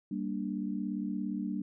sine chord, G minor, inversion none, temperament equal, 196 / 233.1 / 293.7 Hz, G3 / Bb3 / D4, 0 / 0 / 0 cents, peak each -35 / -37 / -37 dBFS, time 0.11-1.62 s, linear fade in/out 5 ms, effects none

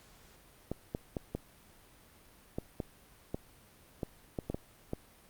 clicks, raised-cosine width 2 ms, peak -21 dBFS, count 12, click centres 0.716 / 0.949 / 1.168 / 1.35 / 2.585 / 2.802 / 3.345 / 4.032 / 4.388 / 4.5 / 4.545 / 4.934 s, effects pink hiss -60 dBFS RMS until 5.29 s + Opus 48 kbps

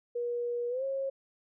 sine tone with pitch glide, 479.8 to 541.7 Hz, A#4 to C#5, +50 to -40 cents, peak -30 dBFS, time 0.15-1.1 s, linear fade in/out 10 ms, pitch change +210 cents, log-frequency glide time 0.69-0.84 s, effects none

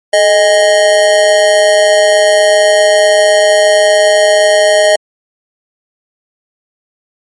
square tone with amplitude modulation, 622.3 Hz, D#5, in tune, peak -3 dBFS, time 0.13-4.96 s, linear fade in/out 5 ms, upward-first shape sine, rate 192 Hz, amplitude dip 65%, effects MP3 48 kbps

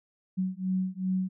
sine beating tone pair, 185.4 / 188 Hz, F#3 / F#3, +4 / +28 cents, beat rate 2.6 Hz, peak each -30 dBFS, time 0.37-1.29 s, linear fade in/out 20 ms, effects none

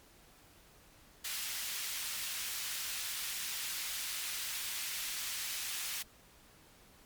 pink high-pass noise, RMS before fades -39 dBFS, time 1.24-6.03 s, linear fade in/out 10 ms, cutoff 2300 Hz, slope 12 dB/octave, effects pink hiss -61 dBFS RMS until 7.05 s + MP3 96 kbps

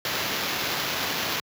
blue noise with sample-and-hold, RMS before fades -28 dBFS, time 0.05-1.4 s, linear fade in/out 2 ms, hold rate 8820 Hz, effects high-pass 100 Hz 12 dB/octave

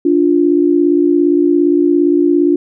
sine tone pair together, 291.8 / 349.2 Hz, D4 / F4, -11 / 0 cents, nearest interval minor third, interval 311 cents, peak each -11 dBFS, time 0.05-2.56 s, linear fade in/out 5 ms, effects none

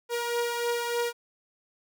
sawtooth beating tone pair, 474.2 / 477.5 Hz, A#4 / A#4, +30 / +42 cents, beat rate 3.3 Hz, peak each -24 / -30 dBFS, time 0.09-1.13 s, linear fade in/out 50 ms, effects none

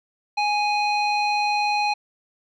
square tone with low-pass filter, 830.6 Hz, G#5, in tune, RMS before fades -22 dBFS, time 0.37-1.94 s, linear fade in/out 10 ms, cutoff 3500 Hz, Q 3.7, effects none

